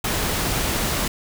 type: noise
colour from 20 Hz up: pink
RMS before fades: -23 dBFS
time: 0.04-1.08 s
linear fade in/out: 5 ms
effects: none